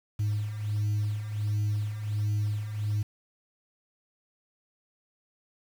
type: beating tone pair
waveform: sine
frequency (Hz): 103.83 / 105.23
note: G#2 / G#2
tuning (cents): 0 / +23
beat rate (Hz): 1.4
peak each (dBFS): -31 / -26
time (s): 0.19-3.03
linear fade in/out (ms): 10
effects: tanh soft clip ceiling -23 dBFS + 8-bit